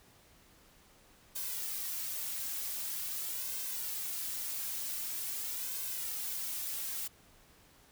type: noise with flanger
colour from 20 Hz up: blue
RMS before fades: -38 dBFS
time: 1.35-7.08 s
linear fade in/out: 10 ms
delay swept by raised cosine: 1.9 to 3.7 ms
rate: 0.45 Hz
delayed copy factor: +0.7
effects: pink hiss -62 dBFS RMS until 7.91 s